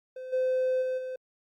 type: tone with level steps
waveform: triangle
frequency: 514 Hz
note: C5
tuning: 31 cents flat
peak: -35 / -21 / -25 / -31 dBFS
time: 0.16-1.16 s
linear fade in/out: 5 ms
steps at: 0.32 / 0.81 / 0.97 s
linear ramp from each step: 20 ms
effects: tanh soft clip ceiling -19 dBFS + Opus 48 kbps